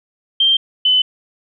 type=tone pair in turn; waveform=sine; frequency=3161 / 3020 Hz; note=G7 / F#7; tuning=+14 / +35 cents; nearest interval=minor second; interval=79 cents; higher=first; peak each=-10 dBFS; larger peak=neither; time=0.4-0.57 / 0.85-1.02 s; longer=neither; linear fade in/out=5 ms; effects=none